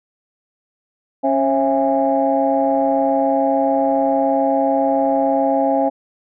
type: tone cluster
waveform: sine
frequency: 274.3 / 539 / 666 / 822 Hz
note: C#4 / C#5 / E5 / G#5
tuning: -18 / -49 / +18 / -18 cents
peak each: -19 dBFS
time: 1.23-5.9 s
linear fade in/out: 20 ms
effects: tanh soft clip ceiling -4 dBFS